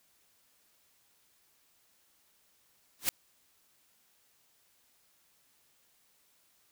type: noise with exponential growth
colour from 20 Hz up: white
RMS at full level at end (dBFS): -24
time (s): 2.99-3.09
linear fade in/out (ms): 0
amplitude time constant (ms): 20
effects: white hiss -69 dBFS RMS until 6.71 s